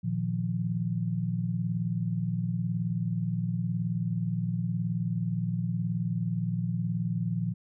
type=chord; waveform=sine; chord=Bb suspended fourth; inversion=none; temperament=equal; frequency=116.54 / 155.56 / 174.61 Hz; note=Bb2 / Eb3 / F3; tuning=0 / 0 / 0 cents; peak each=-31 / -34 / -30 dBFS; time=0.03-7.54 s; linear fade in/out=20 ms; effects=none